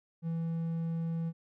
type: tone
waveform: triangle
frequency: 165.2 Hz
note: E3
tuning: 4 cents sharp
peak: -29 dBFS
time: 0.22-1.33 s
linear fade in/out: 50 ms
effects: none